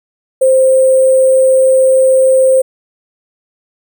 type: tone with sample-and-hold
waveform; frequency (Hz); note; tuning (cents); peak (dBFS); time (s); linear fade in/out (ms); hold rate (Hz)
sine; 523.3; C5; 0; -5; 0.41-2.62; 10; 8820
effects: none

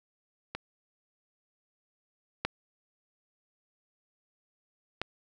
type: clicks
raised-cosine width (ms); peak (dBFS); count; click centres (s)
0.3; -19 / -12 / -15; 3; 0.55 / 2.45 / 5.016
effects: none

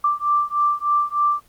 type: beating tone pair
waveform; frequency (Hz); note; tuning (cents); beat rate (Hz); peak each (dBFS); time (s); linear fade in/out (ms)
sine; 1174.7 / 1178; D6 / D6; 0 / +5; 3.3; -20; 0.04-1.41; 5
effects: pink hiss -55 dBFS RMS until 1.48 s + Opus 24 kbps

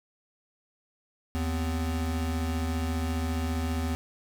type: tone pair together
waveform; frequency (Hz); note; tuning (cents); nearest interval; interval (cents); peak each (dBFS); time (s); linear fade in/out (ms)
square; 79.7 / 253.9; D#2 / B3; +42 / +48; octave + minor sixth; 2006; -29 / -34; 1.35-3.95; 0
effects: none

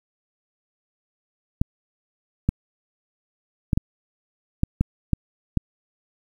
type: clicks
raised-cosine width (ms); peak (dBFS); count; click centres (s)
5; -6; 8; 1.615 / 2.49 / 3.732 / 3.775 / 4.634 / 4.81 / 5.133 / 5.573
effects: 8-bit

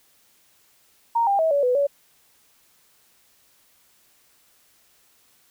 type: tone with pitch steps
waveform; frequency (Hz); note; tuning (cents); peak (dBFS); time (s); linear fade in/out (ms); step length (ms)
sine; 929 / 797 / 644 / 569 / 497.8 / 566; A#5 / G5 / E5 / C#5 / B4 / C#5; -6 / +28 / -41 / +45 / +14 / +36; -17; 1.15-1.87; 10; 120
effects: white hiss -60 dBFS RMS until 5.5 s

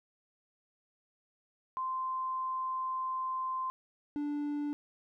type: tone pair in turn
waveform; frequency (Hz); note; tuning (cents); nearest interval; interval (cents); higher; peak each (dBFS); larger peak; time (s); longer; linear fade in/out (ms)
sine / triangle; 1040 / 292.4; C6 / D4; -11 / -7; octave + minor seventh; 2196; first; -32 / -30; second; 1.77-3.7 / 4.16-4.73; first; 0
effects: none

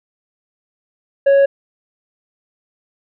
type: tone with tanh clipping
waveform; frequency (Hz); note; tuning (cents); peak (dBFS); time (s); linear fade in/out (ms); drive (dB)
triangle; 554.4; C#5; 0; -9; 1.26-1.46; 10; 9
effects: none

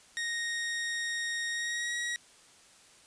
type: tone with pitch glide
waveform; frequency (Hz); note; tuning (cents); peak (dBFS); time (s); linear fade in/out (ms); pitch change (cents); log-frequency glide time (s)
sawtooth; 1864.7 to 1905; A#6 to A#6; 0 to +37; -28; 0.17-2.16; 0; +37; 1.5-1.95
effects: white hiss -58 dBFS RMS until 3.06 s + resampled to 22050 Hz

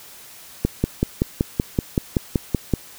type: click train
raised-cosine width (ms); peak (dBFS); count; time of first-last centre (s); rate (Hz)
3; -4; 12; 0.65-2.737; 5.27
effects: white hiss -43 dBFS RMS until 2.98 s

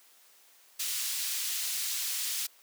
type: high-pass noise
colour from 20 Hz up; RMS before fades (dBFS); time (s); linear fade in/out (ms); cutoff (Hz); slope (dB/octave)
pink; -33; 0.79-2.47; 10; 3800; 12
effects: white hiss -60 dBFS RMS until 2.62 s + high-pass 400 Hz 12 dB/octave

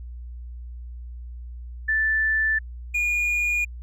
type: tone pair in turn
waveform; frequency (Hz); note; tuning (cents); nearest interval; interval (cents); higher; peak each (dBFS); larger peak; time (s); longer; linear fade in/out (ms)
sine / triangle; 1760 / 2436; A6 / D#7; 0 / -37; tritone; 563; second; -19; neither; 1.88-2.59 / 2.94-3.65; neither; 10
effects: added 60 Hz sine -34 dBFS peak until 3.82 s

